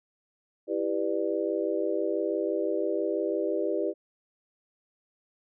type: chord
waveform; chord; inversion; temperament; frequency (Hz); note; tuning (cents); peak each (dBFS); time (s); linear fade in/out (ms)
sine; E minor seventh; none; just; 329.6 / 395.6 / 494.4 / 593.3; E4 / G4 / B4 / D5; 0 / +16 / +2 / +18; -31 / -30 / -32 / -32; 0.67-3.94; 50
effects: none